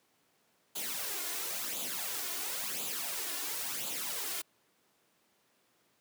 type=noise with flanger; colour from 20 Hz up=white; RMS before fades=-37 dBFS; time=0.75-4.42 s; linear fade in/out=10 ms; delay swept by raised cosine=0.27 to 2.87 ms; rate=0.96 Hz; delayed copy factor=+0.65; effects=pink hiss -71 dBFS RMS until 6 s + high-pass 200 Hz 12 dB/octave